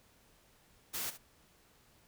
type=noise with echo; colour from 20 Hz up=white; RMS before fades=-38 dBFS; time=0.93-1.11 s; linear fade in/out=20 ms; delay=70 ms; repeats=1; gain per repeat=-13 dB; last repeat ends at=1.18 s; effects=pink hiss -66 dBFS RMS until 2.07 s